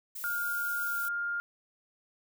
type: noise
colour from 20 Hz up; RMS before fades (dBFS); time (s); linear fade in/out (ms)
violet; -40; 0.15-1.09; 10
type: tone with pitch glide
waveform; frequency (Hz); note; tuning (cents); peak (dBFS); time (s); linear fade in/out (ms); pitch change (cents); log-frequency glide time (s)
sine; 1418 to 1407.4; F6 to F6; +26 to +13; -30; 0.24-1.4; 0; -13; 0.76-0.98
effects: none